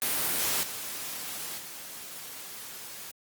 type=noise with level steps; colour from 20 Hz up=white; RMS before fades=-28 / -37 / -42 dBFS; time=0.02-3.11 s; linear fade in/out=0 ms; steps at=0.63 / 1.58 s; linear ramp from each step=2 ms; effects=high-pass 100 Hz 12 dB/octave + Opus 32 kbps